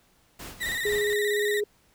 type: noise with tremolo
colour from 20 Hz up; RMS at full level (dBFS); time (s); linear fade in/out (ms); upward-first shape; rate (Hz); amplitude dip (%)
pink; -39; 0.39-1.14; 5; sine; 4.1; 70
type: tone with vibrato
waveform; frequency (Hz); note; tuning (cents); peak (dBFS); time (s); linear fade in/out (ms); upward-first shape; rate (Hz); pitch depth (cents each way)
35% pulse; 1899; A#6; +32; -26; 0.6-1.61; 20; square; 17; 55
type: tone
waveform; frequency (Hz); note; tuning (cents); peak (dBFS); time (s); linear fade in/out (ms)
sine; 415.3; G#4; 0; -24; 0.85-1.64; 5
effects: pink hiss -63 dBFS RMS until 1.94 s